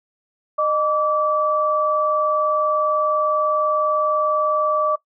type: tone pair together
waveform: sine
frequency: 612.9 / 1157 Hz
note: D#5 / D6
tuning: -26 / -26 cents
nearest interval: major seventh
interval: 1100 cents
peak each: -20 / -18 dBFS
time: 0.58-4.96 s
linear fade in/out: 10 ms
effects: noise-tail reverb RT60 0.1 s tail -20 dB re dry